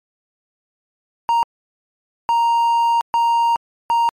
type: tone bursts at uneven times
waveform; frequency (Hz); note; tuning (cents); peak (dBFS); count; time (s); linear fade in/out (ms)
triangle; 932.3; A#5; 0; -11; 4; 1.29-1.43 / 2.29-3.01 / 3.14-3.56 / 3.9-4.09; 0
effects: MP3 64 kbps